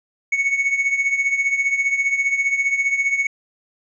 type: tone with tremolo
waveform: triangle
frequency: 2217 Hz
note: C#7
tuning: in tune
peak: -12 dBFS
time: 0.32-3.27 s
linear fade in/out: 5 ms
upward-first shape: triangle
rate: 15 Hz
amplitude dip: 75%
effects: resampled to 22050 Hz